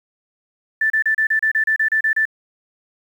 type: tone bursts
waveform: sine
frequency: 1763 Hz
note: A6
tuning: 3 cents sharp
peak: -14 dBFS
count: 12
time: 0.81-2.254 s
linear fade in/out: 5 ms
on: 91 ms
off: 32 ms
effects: 8-bit